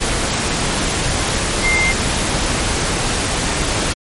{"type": "tone in noise", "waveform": "sine", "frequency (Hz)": 2099, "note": "C7", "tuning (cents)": 5, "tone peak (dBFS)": -14, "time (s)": [1.63, 1.93], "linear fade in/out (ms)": 20, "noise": "pink", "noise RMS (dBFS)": -18, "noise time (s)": [0, 3.94], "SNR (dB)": 1, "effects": ["MP3 48 kbps"]}